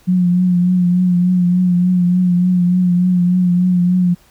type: tone with vibrato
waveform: sine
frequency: 179.4 Hz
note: F3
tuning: 47 cents sharp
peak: -10 dBFS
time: 0.07-4.15 s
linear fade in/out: 20 ms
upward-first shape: triangle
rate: 3.4 Hz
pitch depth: 42 cents each way
effects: pink hiss -51 dBFS RMS until 4.3 s